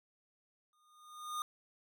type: tone with exponential growth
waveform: square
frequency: 1223 Hz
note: D#6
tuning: 30 cents flat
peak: -35 dBFS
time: 0.73-1.42 s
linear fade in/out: 1 ms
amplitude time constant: 150 ms
effects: none